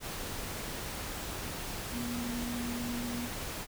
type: tone in noise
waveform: sine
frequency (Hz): 240.3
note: B3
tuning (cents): -47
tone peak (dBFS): -35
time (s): 1.91-3.29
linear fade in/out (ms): 50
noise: pink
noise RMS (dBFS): -39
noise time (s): 0-3.67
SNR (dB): +1
effects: none